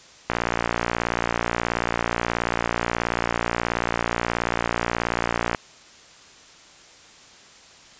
click train, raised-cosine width 0.5 ms, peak -6 dBFS, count 308, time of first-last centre 0.3-5.548 s, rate 58.5 Hz, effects white hiss -48 dBFS RMS until 7.99 s + resampled to 16000 Hz

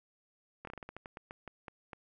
slowing click train, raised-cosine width 0.5 ms, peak -29 dBFS, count 14, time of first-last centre 0.65-1.932 s, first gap 23 ms, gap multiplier 1.22, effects none

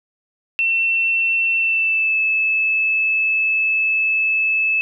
sine tone with pitch glide, 2696 to 2610 Hz, E7 to E7, +38 to -18 cents, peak -15 dBFS, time 0.59-4.81 s, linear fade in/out 0 ms, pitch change -56 cents, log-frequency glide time 1.55-2.19 s, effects none

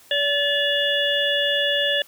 harmonic tone with a mistuned harmonic, 573 Hz, D5, 43 cents flat, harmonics 1 / 3 / 5 / 6, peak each -24 / -24 / -24 / -24 dBFS, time 0.11-2.02 s, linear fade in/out 2 ms, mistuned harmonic 3, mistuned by +15 cents, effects white hiss -51 dBFS RMS until 2.07 s

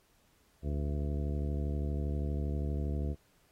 harmonic tone with a mistuned harmonic, 72.5 Hz, D2, 22 cents flat, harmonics 1 / 2 / 3 / 4 / 5 / 6 / 7 / 9, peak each -32 / -38 / -42 / -44 / -46 / -48 / -49 / -51 dBFS, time 0.62-3.16 s, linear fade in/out 50 ms, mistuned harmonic 9, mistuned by +32 cents, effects pink hiss -69 dBFS RMS until 3.51 s + AAC 48 kbps

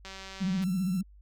click train, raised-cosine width 0.2 ms, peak -26 dBFS, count 114, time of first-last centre 0.05-0.639 s, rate 192 Hz
sine tone with vibrato, 185.6 Hz, F#3, 6 cents sharp, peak -26 dBFS, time 0.4-1.03 s, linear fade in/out 20 ms, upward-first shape triangle, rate 15 Hz, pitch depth 140 cents each way
5% pulse tone, 1344 Hz, E6, 33 cents sharp, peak -36 dBFS, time 0.62-1.01 s, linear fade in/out 2 ms
effects added 50 Hz sine -51 dBFS peak until 1.21 s

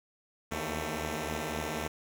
5% pulse tone cluster, 76.1 / 79.8 / 223.5 Hz, D#2 / D#2 / A3, -38 / +44 / +27 cents, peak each -26 dBFS, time 0.51-1.88 s, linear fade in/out 10 ms, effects none

